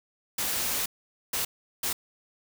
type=noise bursts at uneven times; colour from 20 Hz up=white; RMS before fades=-29 dBFS; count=3; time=0.38-0.86 / 1.33-1.45 / 1.83-1.93 s; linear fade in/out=5 ms; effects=none